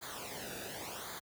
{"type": "noise with flanger", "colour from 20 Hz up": "pink", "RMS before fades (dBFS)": -44, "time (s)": [0.01, 1.2], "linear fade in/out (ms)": 20, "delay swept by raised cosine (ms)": [0.36, 0.96], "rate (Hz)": 0.9, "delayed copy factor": -0.75, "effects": ["high-pass 60 Hz 12 dB/octave"]}